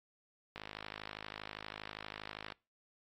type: click train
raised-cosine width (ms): 0.3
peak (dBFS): -27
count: 104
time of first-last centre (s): 0.56-2.522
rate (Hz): 52.5
effects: noise-tail reverb RT60 0.3 s tail -25 dB re dry + AAC 32 kbps